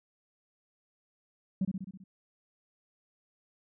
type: tone with echo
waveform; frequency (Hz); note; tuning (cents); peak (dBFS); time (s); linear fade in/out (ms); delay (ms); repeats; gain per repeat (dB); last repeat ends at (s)
sine; 190; F#3; +46; -24; 1.61-1.65; 5; 65; 6; -4; 2.04
effects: tanh soft clip ceiling -23 dBFS